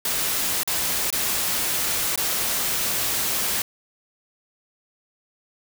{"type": "noise with dropouts", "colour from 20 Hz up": "white", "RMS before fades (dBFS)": -24, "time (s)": [0.05, 3.62], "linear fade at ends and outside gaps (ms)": 2, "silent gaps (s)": [[0.633, 0.675], [1.104, 1.126], [2.159, 2.176]], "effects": []}